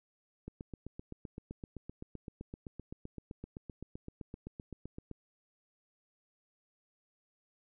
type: click train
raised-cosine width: 3 ms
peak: -30 dBFS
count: 37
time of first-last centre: 0.48-5.113 s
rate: 7.77 Hz
effects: none